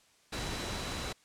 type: tone in noise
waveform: sine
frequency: 3951 Hz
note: B7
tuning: in tune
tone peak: -46 dBFS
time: 0.32-1.13 s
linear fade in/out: 10 ms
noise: pink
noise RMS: -37 dBFS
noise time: 0.32-1.13 s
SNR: -12 dB
effects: white hiss -65 dBFS RMS until 1.24 s + low-pass 8000 Hz 12 dB/octave